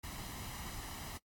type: noise with comb filter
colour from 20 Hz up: pink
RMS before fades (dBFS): -45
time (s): 0.03-1.18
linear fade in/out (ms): 10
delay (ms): 1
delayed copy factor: +0.55
effects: noise-tail reverb RT60 0.1 s tail -21 dB re dry + AAC 64 kbps